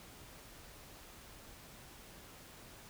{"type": "silence", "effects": ["pink hiss -55 dBFS RMS until 2.89 s"]}